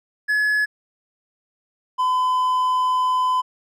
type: tone pair in turn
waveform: triangle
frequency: 1700 / 1013.1 Hz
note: G#6 / B5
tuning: +40 / +44 cents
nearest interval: major sixth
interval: 896 cents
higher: first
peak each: -15 dBFS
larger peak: neither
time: 0.28-0.66 / 1.98-3.42 s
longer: second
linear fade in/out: 20 ms
effects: none